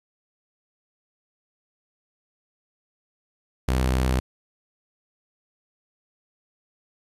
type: tone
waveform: sawtooth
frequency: 64 Hz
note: C2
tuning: 38 cents flat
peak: -16 dBFS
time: 3.68-4.2 s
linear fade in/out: 5 ms
effects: resampled to 32000 Hz + 9-bit